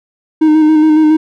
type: tone with vibrato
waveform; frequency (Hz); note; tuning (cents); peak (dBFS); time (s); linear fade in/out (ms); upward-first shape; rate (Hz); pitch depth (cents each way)
triangle; 310; D#4; -6; -3; 0.41-1.17; 10; square; 7.2; 22
effects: none